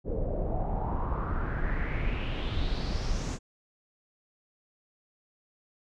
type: noise with low-pass filter sweep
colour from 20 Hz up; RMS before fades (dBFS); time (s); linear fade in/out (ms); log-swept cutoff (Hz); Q
brown; -30; 0.04-3.39; 50; 450 to 7100; 4.4
effects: none